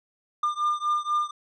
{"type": "beating tone pair", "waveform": "triangle", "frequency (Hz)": [1200, 1204.1], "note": ["D6", "D6"], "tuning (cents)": [37, 43], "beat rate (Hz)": 4.1, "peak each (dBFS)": [-24, -25], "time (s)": [0.43, 1.31], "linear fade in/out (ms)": 5, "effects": ["resampled to 22050 Hz"]}